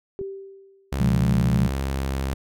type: tone with exponential decay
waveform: sine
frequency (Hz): 390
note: G4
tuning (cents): -9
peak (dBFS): -26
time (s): 0.19-1.07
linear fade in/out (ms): 0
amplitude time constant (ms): 190
type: click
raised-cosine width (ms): 3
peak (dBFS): -24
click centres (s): 0.213
type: tone with pitch glide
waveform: sawtooth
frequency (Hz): 68 to 67.22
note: C#2 to C2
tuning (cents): -33 to +47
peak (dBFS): -20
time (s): 0.92-2.34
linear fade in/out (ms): 5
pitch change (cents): -20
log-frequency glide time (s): 1.53-2.16
type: chord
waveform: sine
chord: F diminished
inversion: second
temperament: equal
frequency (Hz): 123.47 / 174.61 / 207.7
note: Cb3 / F3 / Ab3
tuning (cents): 0 / 0 / 0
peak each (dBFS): -21 / -22 / -25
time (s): 0.99-1.69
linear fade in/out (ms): 20
effects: none